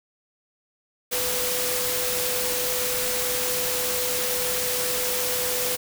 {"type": "tone in noise", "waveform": "sine", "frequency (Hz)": 498.2, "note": "B4", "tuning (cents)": 15, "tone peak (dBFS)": -30, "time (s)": [1.11, 5.77], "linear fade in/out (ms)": 20, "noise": "white", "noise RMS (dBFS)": -26, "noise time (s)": [1.11, 5.77], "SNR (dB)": -7, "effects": []}